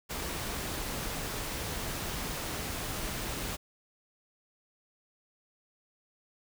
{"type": "noise", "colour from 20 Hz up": "pink", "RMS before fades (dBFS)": -36, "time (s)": [0.09, 3.57], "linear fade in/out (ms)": 20, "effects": []}